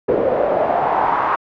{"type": "noise with band-pass filter sweep", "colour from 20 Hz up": "pink", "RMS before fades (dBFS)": -17, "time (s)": [0.08, 1.36], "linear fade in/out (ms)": 10, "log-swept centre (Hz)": [450, 1100], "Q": 4.2, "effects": ["low-pass 2000 Hz 12 dB/octave"]}